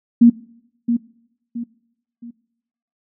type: tone with echo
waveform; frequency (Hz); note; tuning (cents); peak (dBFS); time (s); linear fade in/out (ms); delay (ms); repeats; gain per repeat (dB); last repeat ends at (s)
sine; 235.7; A#3; +19; -5; 0.21-0.3; 10; 670; 3; -9; 2.31
effects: noise-tail reverb RT60 0.8 s tail -21 dB re dry